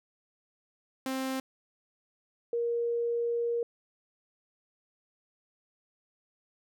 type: tone pair in turn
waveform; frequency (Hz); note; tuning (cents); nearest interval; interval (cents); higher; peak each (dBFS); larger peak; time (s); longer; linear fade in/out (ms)
sawtooth / sine; 263.6 / 470.7; C4 / A#4; +13 / +17; minor seventh; 1004; second; -27; neither; 1.06-1.4 / 2.53-3.63; second; 2
effects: none